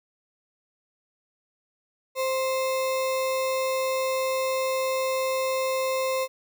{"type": "tone with sample-and-hold", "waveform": "sine", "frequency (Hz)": 524, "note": "C5", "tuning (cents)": 2, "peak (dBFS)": -23, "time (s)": [2.15, 6.28], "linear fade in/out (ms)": 50, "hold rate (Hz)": 1575, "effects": []}